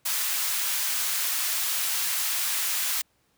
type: high-pass noise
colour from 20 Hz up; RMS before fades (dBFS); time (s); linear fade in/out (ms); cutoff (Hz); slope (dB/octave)
white; -27; 0.05-3.02; 10; 1100; 12
effects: pink hiss -68 dBFS RMS until 3.37 s + high-pass 60 Hz 12 dB/octave